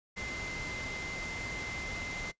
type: tone in noise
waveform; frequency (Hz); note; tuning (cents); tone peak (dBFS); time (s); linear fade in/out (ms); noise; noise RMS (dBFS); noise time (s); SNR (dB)
sine; 2072; C7; -17; -39; 0.16-2.32; 20; pink; -41; 0.16-2.32; -1
effects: noise-tail reverb RT60 0.1 s tail -18 dB re dry + resampled to 16000 Hz